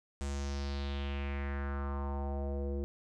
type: tone with low-pass filter sweep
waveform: square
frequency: 70 Hz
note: C#2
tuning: 18 cents sharp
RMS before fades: -36 dBFS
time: 0.21-2.84 s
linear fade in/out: 0 ms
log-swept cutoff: 8100 to 410 Hz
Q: 3.1
effects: none